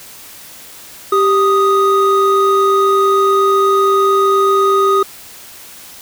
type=tone pair together; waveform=triangle; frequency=392 / 1244.5 Hz; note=G4 / D#6; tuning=0 / 0 cents; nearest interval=octave + minor sixth; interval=2000 cents; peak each=-10 dBFS; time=1.12-5.03 s; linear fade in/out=5 ms; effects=white hiss -36 dBFS RMS until 6.01 s